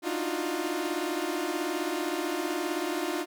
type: tone cluster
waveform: sawtooth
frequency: 295.4 / 311 / 349.2 / 368.1 Hz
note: D4 / D#4 / F4 / F#4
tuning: +10 / -1 / 0 / -9 cents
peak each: -33 / -30 / -28 / -34 dBFS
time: 0.02-3.26 s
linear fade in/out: 50 ms
effects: none